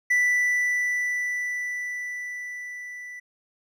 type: tone with level ramp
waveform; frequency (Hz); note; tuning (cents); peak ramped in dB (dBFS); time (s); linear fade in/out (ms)
triangle; 1975.5; B6; 0; -16 to -35; 0.1-3.2; 10
effects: none